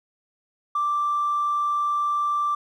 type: tone with tanh clipping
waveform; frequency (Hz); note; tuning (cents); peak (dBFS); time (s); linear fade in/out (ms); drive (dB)
triangle; 1174.7; D6; 0; -20; 0.75-2.55; 5; 1
effects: none